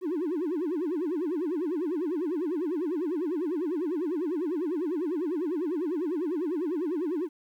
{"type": "tone with vibrato", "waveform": "triangle", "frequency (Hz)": 329.1, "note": "E4", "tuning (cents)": -3, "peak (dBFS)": -24, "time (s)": [0.01, 7.29], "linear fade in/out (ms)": 50, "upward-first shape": "sine", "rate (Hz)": 10, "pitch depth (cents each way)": 240, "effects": ["tanh soft clip ceiling -22 dBFS", "11-bit"]}